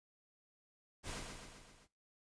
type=noise with echo; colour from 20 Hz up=pink; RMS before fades=-44 dBFS; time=1.03-1.23 s; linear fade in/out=50 ms; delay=130 ms; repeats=5; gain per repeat=-4 dB; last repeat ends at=1.88 s; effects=noise-tail reverb RT60 0.3 s tail -21 dB re dry + resampled to 22050 Hz